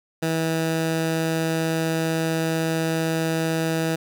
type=tone; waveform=15% pulse; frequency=162.2 Hz; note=E3; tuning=28 cents flat; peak=-15 dBFS; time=0.22-3.96 s; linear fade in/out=10 ms; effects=none